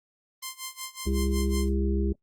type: tone with tremolo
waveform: 5% pulse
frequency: 1046.5 Hz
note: C6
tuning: in tune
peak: -21 dBFS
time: 0.42-1.69 s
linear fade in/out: 10 ms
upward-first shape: sine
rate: 5.4 Hz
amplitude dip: 90%
type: harmonic tone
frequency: 67 Hz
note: C2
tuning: 42 cents sharp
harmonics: 1 / 3 / 5 / 6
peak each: -25 / -30 / -32 / -33 dBFS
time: 1.06-2.13 s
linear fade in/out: 10 ms
effects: noise-tail reverb RT60 0.1 s tail -25 dB re dry + Opus 24 kbps